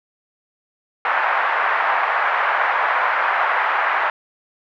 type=band-pass noise; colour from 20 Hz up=pink; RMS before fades=-19 dBFS; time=1.05-4.1 s; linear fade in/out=2 ms; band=780 to 1900 Hz; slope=24 dB/octave; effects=none